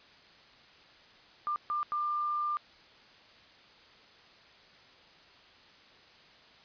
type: tone bursts at uneven times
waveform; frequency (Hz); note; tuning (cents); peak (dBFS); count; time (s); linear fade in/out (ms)
sine; 1195; D6; +30; -29; 3; 1.47-1.56 / 1.7-1.83 / 1.92-2.57; 0
effects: white hiss -57 dBFS RMS until 6.64 s + resampled to 11025 Hz